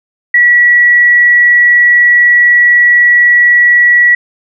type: tone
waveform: sine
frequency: 1936 Hz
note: B6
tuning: 35 cents flat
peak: -3 dBFS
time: 0.34-4.15 s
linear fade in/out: 5 ms
effects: none